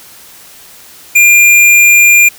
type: tone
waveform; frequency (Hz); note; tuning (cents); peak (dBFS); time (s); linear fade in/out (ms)
square; 2400; D7; +37; -3; 1.15-2.29; 10
effects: white hiss -36 dBFS RMS until 2.38 s